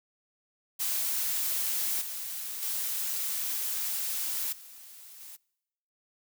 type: noise with level steps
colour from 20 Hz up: blue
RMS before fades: -30 / -37 / -32 / -49 / -46 dBFS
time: 0.79-5.37 s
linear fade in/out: 20 ms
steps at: 2.01 / 2.62 / 4.52 / 5.2 s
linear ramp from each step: 10 ms
effects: noise-tail reverb RT60 0.9 s tail -25 dB re dry